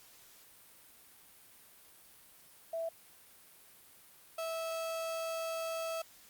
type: tone pair in turn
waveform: sine / 35% pulse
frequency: 659.3 / 653.6 Hz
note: E5 / E5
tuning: 0 / -15 cents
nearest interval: unison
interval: 15 cents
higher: first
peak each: -34 / -34 dBFS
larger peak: neither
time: 2.73-2.89 / 4.38-6.02 s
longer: second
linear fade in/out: 5 ms
effects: white hiss -59 dBFS RMS until 6.29 s + Opus 48 kbps